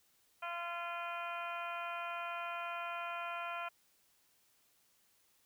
harmonic tone with a mistuned harmonic, 343.6 Hz, F4, 28 cents flat, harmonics 2 / 3 / 4 / 5 / 6 / 7 / 8 / 9, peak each -44 / -45 / -43 / -54 / -55 / -46 / -57 / -55 dBFS, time 0.42-3.69 s, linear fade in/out 10 ms, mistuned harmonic 7, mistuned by +34 cents, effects white hiss -72 dBFS RMS until 5.45 s

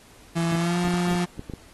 35% pulse tone with pitch glide, 167.5 to 176.44 Hz, E3 to F3, +28 to +18 cents, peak -20 dBFS, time 0.35-1.26 s, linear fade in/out 20 ms, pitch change +90 cents, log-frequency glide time 0.57-0.79 s
clicks, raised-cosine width 3 ms, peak -21 dBFS, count 8, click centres 0.842 / 0.876 / 0.94 / 1.115 / 1.152 / 1.394 / 1.498 / 1.537 s
effects pink hiss -52 dBFS RMS until 1.73 s + AAC 32 kbps

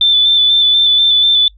sine tone with vibrato, 3520 Hz, A7, in tune, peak -7 dBFS, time 0.01-1.48 s, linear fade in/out 2 ms, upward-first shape square, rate 4.1 Hz, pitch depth 19 cents each way, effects noise-tail reverb RT60 0.1 s tail -25 dB re dry + added 50 Hz sine -40 dBFS peak until 1.57 s

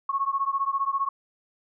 sine beating tone pair, 1093 / 1108 Hz, C#6 / C#6, -25 / -1 cents, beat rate 15 Hz, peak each -26 / -27 dBFS, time 0.09-1.09 s, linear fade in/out 5 ms, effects none

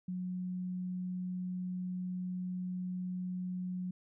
sine tone, 182.1 Hz, F#3, 27 cents flat, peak -35 dBFS, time 0.08-3.91 s, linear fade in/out 5 ms, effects none

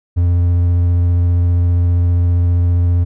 triangle tone with vibrato, 87.31 Hz, F2, in tune, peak -8 dBFS, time 0.16-3.05 s, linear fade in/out 20 ms, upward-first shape sine, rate 15 Hz, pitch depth 12 cents each way, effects none

